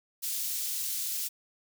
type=high-pass noise; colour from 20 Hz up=white; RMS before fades=-33 dBFS; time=0.22-1.29 s; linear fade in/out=20 ms; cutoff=4200 Hz; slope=12 dB/octave; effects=none